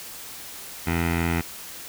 15% pulse tone with low-pass filter, 84.2 Hz, E2, 37 cents sharp, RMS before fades -24 dBFS, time 0.86-1.42 s, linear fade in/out 20 ms, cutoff 2300 Hz, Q 3.2, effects white hiss -39 dBFS RMS until 1.88 s

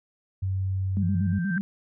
sine tone, 95.2 Hz, F#2, 50 cents sharp, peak -24 dBFS, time 0.42-1.39 s, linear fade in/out 10 ms
sine tone with vibrato, 184.2 Hz, F#3, 7 cents flat, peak -24 dBFS, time 0.97-1.61 s, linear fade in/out 0 ms, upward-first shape square, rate 8.4 Hz, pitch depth 130 cents each way
sine tone with exponential growth, 1568 Hz, G6, in tune, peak -27 dBFS, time 1.02-1.58 s, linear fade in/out 1 ms, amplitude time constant 120 ms
effects none

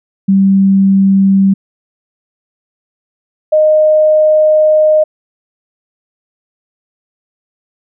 sine tone pair in turn, 194.4 / 617.2 Hz, G3 / D#5, -14 / -14 cents, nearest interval octave + minor sixth, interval 2000 cents, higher second, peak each -5 dBFS, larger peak neither, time 0.28-1.54 / 3.52-5.04 s, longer second, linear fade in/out 10 ms, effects none

